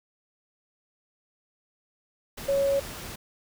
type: tone in noise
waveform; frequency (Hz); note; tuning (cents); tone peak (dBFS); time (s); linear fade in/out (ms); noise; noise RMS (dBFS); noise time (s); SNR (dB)
sine; 554.4; C#5; 0; -21; 2.48-2.8; 10; pink; -39; 2.37-3.16; +15
effects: none